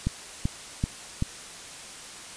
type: click train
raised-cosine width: 5 ms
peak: -12 dBFS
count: 4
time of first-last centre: 0.07-1.224 s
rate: 2.6 Hz
effects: white hiss -42 dBFS RMS until 2.36 s + resampled to 22050 Hz